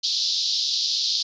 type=band-pass noise; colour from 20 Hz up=white; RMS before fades=-24 dBFS; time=0.03-1.23 s; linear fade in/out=10 ms; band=3600 to 5200 Hz; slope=48 dB/octave; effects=resampled to 16000 Hz